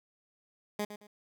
15% pulse tone with echo, 207.9 Hz, G#3, 2 cents sharp, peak -25 dBFS, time 0.79-0.85 s, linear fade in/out 5 ms, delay 110 ms, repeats 2, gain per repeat -11 dB, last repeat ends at 1.07 s, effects none

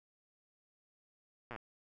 slowing click train, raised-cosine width 0.5 ms, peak -29 dBFS, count 7, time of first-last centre 1.51-1.562 s, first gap 8 ms, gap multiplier 1.03, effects none

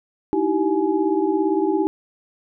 sine tone cluster, 309 / 326.6 / 387 / 842 Hz, D#4 / E4 / G4 / G#5, -12 / -16 / -22 / +24 cents, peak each -23 / -22 / -21 / -27 dBFS, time 0.33-1.87 s, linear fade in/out 0 ms, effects none

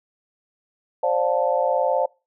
sine chord, D minor seventh, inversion third, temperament just, 528.6 / 587.3 / 704.8 / 881 Hz, C5 / D5 / F5 / A5, +18 / 0 / +16 / +2 cents, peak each -22 / -23 / -25 / -25 dBFS, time 1.03-2.06 s, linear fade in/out 5 ms, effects noise-tail reverb RT60 0.3 s tail -26 dB re dry

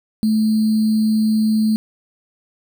sine tone with sample-and-hold, 217.5 Hz, A3, 20 cents flat, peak -13 dBFS, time 0.23-1.76 s, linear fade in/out 0 ms, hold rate 4410 Hz, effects none

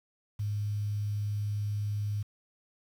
sine tone with quantisation, 103.83 Hz, G#2, in tune, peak -29 dBFS, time 0.39-2.23 s, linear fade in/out 10 ms, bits 9, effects none

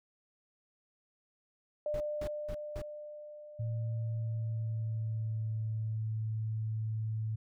sine tone with exponential decay, 598 Hz, D5, 31 cents sharp, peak -31 dBFS, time 1.86-5.96 s, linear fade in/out 2 ms, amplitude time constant 890 ms
brown noise bursts, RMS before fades -40 dBFS, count 4, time 1.94-2.818 s, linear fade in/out 2 ms, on 62 ms, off 210 ms
sine tone with pitch glide, 112.3 to 109.8 Hz, A2 to A2, +36 to -3 cents, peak -32 dBFS, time 3.59-7.36 s, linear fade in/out 10 ms, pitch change -39 cents, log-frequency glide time 3.99-5.54 s
effects none

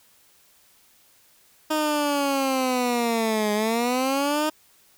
15% pulse linear two-way sweep, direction down then up, 311.3 to 207.7 to 311.3 Hz, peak -15 dBFS, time 1.7-4.5 s, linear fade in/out 10 ms, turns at 3.53 s, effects white hiss -58 dBFS RMS until 4.97 s

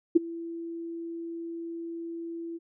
sine tone with ADSR envelope, 334.6 Hz, E4, 26 cents sharp, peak -12 dBFS, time 0.15-2.59 s, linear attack 14 ms, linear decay 16 ms, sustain -22 dB, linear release 30 ms, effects none

